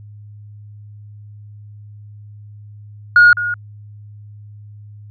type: tone with echo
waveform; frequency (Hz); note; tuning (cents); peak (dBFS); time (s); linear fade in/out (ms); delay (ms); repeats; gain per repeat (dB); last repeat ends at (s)
sine; 1437; F6; +49; -3; 3.16-3.33; 2; 210; 1; -14; 3.54
effects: tanh soft clip ceiling -2 dBFS + added 104 Hz sine -35 dBFS peak until 5.1 s